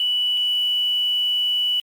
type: tone with quantisation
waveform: sine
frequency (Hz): 2960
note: F#7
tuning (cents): 0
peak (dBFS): -18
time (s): 0-1.8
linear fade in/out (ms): 2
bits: 7
effects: Opus 24 kbps